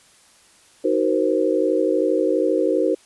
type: chord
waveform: sine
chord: C half-diminished seventh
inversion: first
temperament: just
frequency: 314 / 376.7 / 470.9 / 523.3 Hz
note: Eb4 / Gb4 / Bb4 / C5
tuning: +16 / +31 / +18 / 0 cents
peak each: -22 dBFS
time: 0.84-2.95 s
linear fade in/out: 10 ms
effects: white hiss -53 dBFS RMS until 3.05 s + resampled to 24000 Hz